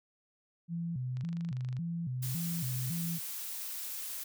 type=tone with vibrato; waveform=sine; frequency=146.4 Hz; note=D3; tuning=5 cents flat; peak=-33 dBFS; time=0.68-3.2 s; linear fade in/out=50 ms; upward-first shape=square; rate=1.8 Hz; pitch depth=250 cents each way
type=click train; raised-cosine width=0.2 ms; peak=-35 dBFS; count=16; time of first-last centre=1.17-1.768 s; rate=25.1 Hz
type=noise; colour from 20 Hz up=blue; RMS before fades=-40 dBFS; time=2.22-4.24 s; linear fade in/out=10 ms
effects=none